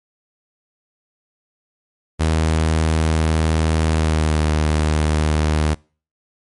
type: tone with pitch glide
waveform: sawtooth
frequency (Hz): 79.5 to 76.93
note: D#2 to D#2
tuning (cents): +38 to -19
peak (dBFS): -11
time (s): 2.19-5.75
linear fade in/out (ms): 20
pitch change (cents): -57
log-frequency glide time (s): 3.91-4.46
effects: noise-tail reverb RT60 0.4 s tail -26 dB re dry + MP3 48 kbps